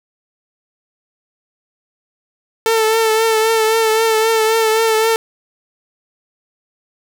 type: tone with vibrato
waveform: sawtooth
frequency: 444.5 Hz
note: A4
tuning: 18 cents sharp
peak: -8 dBFS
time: 2.66-5.16 s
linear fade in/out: 0 ms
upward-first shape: triangle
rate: 3.8 Hz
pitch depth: 40 cents each way
effects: none